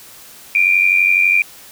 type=tone pair together; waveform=sine; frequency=2349 / 2441 Hz; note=D7 / D#7; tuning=0 / -34 cents; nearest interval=minor second; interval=66 cents; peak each=-13 dBFS; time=0.55-1.42 s; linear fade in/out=2 ms; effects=white hiss -40 dBFS RMS until 1.71 s